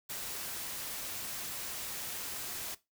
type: noise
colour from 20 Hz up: white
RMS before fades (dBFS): -40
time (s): 0.09-2.75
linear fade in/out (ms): 10
effects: noise-tail reverb RT60 0.2 s tail -17 dB re dry